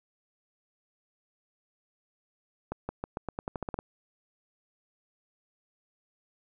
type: accelerating click train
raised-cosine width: 1 ms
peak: -19 dBFS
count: 12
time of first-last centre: 2.72-3.789 s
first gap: 170 ms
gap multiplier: 0.88
effects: none